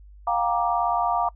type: chord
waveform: sine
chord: G minor seventh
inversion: third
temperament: just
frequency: 705.6 / 784 / 940.8 / 1176 Hz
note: F5 / G5 / Bb5 / D6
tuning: +18 / 0 / +16 / +2 cents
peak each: -24 / -29 / -25 / -27 dBFS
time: 0.27-1.29 s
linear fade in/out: 5 ms
effects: noise-tail reverb RT60 0.1 s tail -23 dB re dry + added 50 Hz sine -44 dBFS peak until 1.35 s